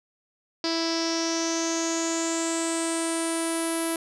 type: tone with low-pass filter sweep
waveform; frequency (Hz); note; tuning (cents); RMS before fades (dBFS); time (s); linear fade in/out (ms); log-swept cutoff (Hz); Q
sawtooth; 329.6; E4; 0; -27; 0.64-3.96; 2; 4900 to 11000; 7.9
effects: none